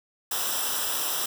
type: noise with comb filter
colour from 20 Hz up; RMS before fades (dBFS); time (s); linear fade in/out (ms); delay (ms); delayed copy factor
white; -28; 0.31-1.26; 5; 0.45; -0.75
effects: none